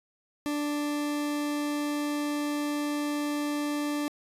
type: tone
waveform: 40% pulse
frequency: 293.7 Hz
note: D4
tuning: in tune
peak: -27 dBFS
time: 0.46-4.08 s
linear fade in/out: 0 ms
effects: resampled to 32000 Hz